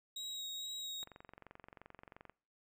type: tone with vibrato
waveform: 35% pulse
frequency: 3801 Hz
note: A#7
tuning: 33 cents sharp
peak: -40 dBFS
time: 0.16-1.04 s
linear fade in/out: 5 ms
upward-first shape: sine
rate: 2.2 Hz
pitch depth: 15 cents each way
type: click train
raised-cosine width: 0.5 ms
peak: -37 dBFS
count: 30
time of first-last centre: 1.03-2.296 s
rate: 22.9 Hz
effects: noise-tail reverb RT60 0.5 s tail -25 dB re dry